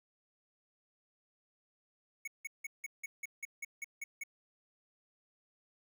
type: tone bursts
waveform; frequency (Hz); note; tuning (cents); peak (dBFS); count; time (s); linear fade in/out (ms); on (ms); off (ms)
square; 2217; C#7; 0; -39; 11; 2.25-4.236; 5; 26; 170
effects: none